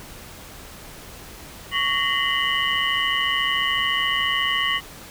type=tone cluster; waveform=sine; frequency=1118 / 1865 / 2030 / 2880 / 3014 Hz; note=C#6 / A#6 / B6 / F#7 / F#7; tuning=+14 / 0 / +47 / -47 / +31 cents; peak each=-26 dBFS; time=1.71-4.81 s; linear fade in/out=50 ms; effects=pink hiss -41 dBFS RMS until 5.1 s